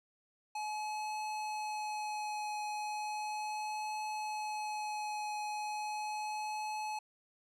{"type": "tone with vibrato", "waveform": "square", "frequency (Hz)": 849, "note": "G#5", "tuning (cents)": 38, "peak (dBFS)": -37, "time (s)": [0.55, 6.99], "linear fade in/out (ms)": 5, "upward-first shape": "triangle", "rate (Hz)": 0.36, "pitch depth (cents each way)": 14, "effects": ["low-pass 9000 Hz 12 dB/octave"]}